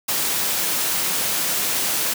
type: high-pass noise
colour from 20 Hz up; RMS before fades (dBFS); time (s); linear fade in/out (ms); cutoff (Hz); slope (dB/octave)
white; -22; 0.08-2.14; 10; 120; 12
effects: none